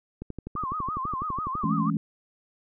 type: click train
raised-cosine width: 3 ms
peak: -22 dBFS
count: 18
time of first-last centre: 0.22-1.637 s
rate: 12 Hz
type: tone with vibrato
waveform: sine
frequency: 1143 Hz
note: D6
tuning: 47 cents flat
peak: -28 dBFS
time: 0.56-1.9 s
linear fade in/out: 2 ms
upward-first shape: sine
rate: 6.1 Hz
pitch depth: 180 cents each way
type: chord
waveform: sine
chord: A major seventh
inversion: second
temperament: equal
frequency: 164.81 / 207.7 / 220 / 277.2 Hz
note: E3 / G#3 / A3 / C#4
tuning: 0 / 0 / 0 / 0 cents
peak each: -27 / -28 / -30 / -30 dBFS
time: 1.64-1.97 s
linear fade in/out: 2 ms
effects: none